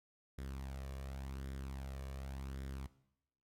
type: tone with flanger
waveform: sawtooth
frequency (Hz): 67.2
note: C2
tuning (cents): +47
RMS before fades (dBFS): -45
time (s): 0.38-2.87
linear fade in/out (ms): 5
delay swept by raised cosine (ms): 0.56 to 1.76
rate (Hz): 0.89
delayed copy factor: +0.5
effects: noise-tail reverb RT60 0.8 s tail -17 dB re dry + MP3 64 kbps